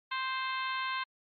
harmonic tone with a mistuned harmonic, 523.3 Hz, C5, in tune, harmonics 2 / 3 / 4 / 5 / 6 / 7 / 8, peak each -34 / -38 / -40 / -42 / -44 / -45 / -46 dBFS, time 0.11-1.04 s, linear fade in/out 10 ms, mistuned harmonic 7, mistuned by -16 cents, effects MP3 32 kbps

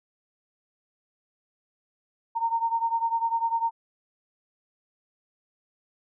sine beating tone pair, 916 / 926 Hz, A#5 / A#5, -31 / -12 cents, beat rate 10 Hz, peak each -25 / -28 dBFS, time 2.35-3.71 s, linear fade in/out 20 ms, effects none

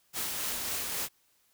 white noise with tremolo, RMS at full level -33 dBFS, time 0.13-1.09 s, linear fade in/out 50 ms, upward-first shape sine, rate 3.7 Hz, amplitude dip 25%, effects white hiss -69 dBFS RMS until 1.53 s

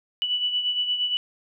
sine beating tone pair, 2960 / 2968.6 Hz, F#7 / F#7, 0 / +5 cents, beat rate 8.6 Hz, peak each -23 / -31 dBFS, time 0.22-1.17 s, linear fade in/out 0 ms, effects none

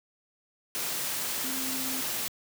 sine tone in noise, 261.6 Hz, C4, in tune, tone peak -37 dBFS, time 1.44-2.01 s, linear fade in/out 0 ms, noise white, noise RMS -32 dBFS, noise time 0.75-2.28 s, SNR -8 dB, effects high-pass 100 Hz 12 dB/octave

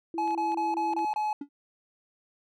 sine tone, 332.6 Hz, E4, 16 cents sharp, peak -32 dBFS, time 0.14-1.05 s, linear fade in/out 2 ms
triangle tone bursts, 851 Hz, G#5, 42 cents sharp, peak -24 dBFS, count 6, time 0.18-1.33 s, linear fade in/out 2 ms, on 170 ms, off 26 ms
clicks, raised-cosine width 0.3 ms, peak -33 dBFS, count 6, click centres 0.277 / 0.308 / 0.52 / 0.931 / 0.991 / 1.139 s
triangle tone with exponential decay, 285 Hz, C#4, 48 cents sharp, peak -28 dBFS, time 1.41-1.49 s, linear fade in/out 5 ms, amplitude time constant 16 ms
effects none

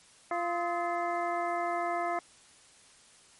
harmonic tone with a mistuned harmonic, 346 Hz, F4, 16 cents flat, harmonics 1 / 2 / 3 / 4 / 5 / 6, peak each -37 / -31 / -37 / -37 / -43 / -41 dBFS, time 0.31-2.19 s, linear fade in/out 2 ms, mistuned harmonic 4, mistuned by -140 cents, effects white hiss -58 dBFS RMS until 3.39 s + MP3 48 kbps

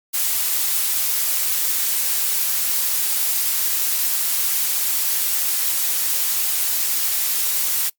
blue noise, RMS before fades -20 dBFS, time 0.13-7.9 s, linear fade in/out 20 ms, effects noise-tail reverb RT60 0.1 s tail -21 dB re dry + Opus 48 kbps

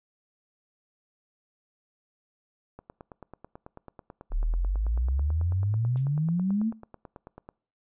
click train, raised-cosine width 1 ms, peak -29 dBFS, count 44, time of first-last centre 2.79-7.489 s, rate 9.15 Hz
sine exponential sweep, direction up, 34.62 to 233.1 Hz, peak -23 dBFS, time 4.3-6.73 s, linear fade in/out 50 ms
violet noise with exponential decay, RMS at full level -36 dBFS, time 5.97-6.11 s, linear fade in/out 1 ms, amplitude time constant 30 ms
effects noise-tail reverb RT60 0.5 s tail -25 dB re dry + resampled to 8000 Hz

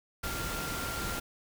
sine tone in noise, 1388 Hz, F6, 11 cents flat, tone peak -39 dBFS, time 0.23-1.2 s, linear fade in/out 10 ms, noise pink, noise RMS -36 dBFS, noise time 0.23-1.2 s, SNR -6 dB, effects none

